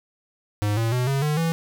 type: tone with pitch steps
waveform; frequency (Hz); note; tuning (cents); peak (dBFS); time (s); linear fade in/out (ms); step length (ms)
square; 103.9 / 113.96 / 124.99 / 137.1 / 150.37 / 164.93; G#2 / A#2 / B2 / C#3 / D3 / E3; +1 / -39 / +21 / -19 / +41 / +1; -21; 0.62-1.52; 0; 150
effects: none